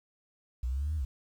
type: linear two-way sweep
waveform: sine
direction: up then down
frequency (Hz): 59 to 80.2 to 59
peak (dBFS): -28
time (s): 0.63-1.05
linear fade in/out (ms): 5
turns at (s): 0.96
effects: tanh soft clip ceiling -25 dBFS + 10-bit